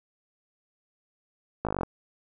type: slowing click train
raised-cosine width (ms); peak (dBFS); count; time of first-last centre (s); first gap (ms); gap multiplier
1; -14; 10; 1.65-1.833; 18; 1.03
effects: none